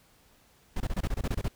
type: noise bursts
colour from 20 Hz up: brown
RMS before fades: -28 dBFS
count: 11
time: 0.76-1.483 s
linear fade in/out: 5 ms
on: 43 ms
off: 25 ms
effects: pink hiss -62 dBFS RMS until 1.55 s